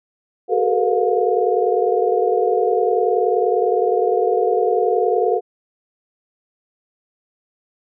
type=tone cluster; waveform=sine; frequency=377.4 / 428 / 448 / 487.5 / 712 Hz; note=F#4 / A4 / A4 / B4 / F5; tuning=+34 / -48 / +31 / -23 / +33 cents; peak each=-21 dBFS; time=0.48-5.41 s; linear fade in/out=50 ms; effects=none